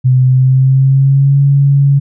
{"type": "tone with pitch glide", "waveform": "sine", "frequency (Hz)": [128.3, 139.91], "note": ["C3", "C#3"], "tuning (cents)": [-34, 16], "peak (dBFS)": -5, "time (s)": [0.04, 2], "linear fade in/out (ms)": 20, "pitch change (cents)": 150, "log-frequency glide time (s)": [0.25, 1.39], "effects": []}